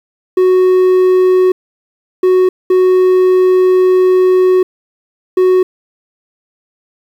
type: tone bursts at uneven times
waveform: triangle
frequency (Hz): 369.5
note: F#4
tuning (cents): -2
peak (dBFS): -4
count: 4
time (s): 0.37-1.52 / 2.23-2.49 / 2.7-4.63 / 5.37-5.63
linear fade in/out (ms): 5
effects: 7-bit